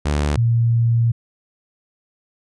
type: tone pair in turn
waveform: sawtooth / sine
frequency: 73.42 / 116.55 Hz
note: D2 / A#2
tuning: 0 / 0 cents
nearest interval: minor sixth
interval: 800 cents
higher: second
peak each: -13 dBFS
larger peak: neither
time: 0.05-0.37 / 0.37-1.12 s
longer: second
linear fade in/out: 10 ms
effects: resampled to 22050 Hz